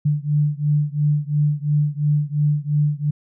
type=beating tone pair; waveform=sine; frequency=146.83 / 149.73 Hz; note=D3 / D3; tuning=0 / +34 cents; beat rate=2.9 Hz; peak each=-19 / -20 dBFS; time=0.05-3.11 s; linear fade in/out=10 ms; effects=none